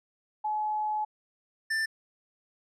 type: tone pair in turn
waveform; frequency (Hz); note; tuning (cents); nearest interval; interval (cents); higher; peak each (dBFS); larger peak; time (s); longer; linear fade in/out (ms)
sine / square; 852 / 1777.4; G#5 / A6; +44 / +17; octave + minor second; 1273; second; -27; neither; 0.44-1.05 / 1.7-1.86; first; 10
effects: low-pass 8000 Hz 12 dB/octave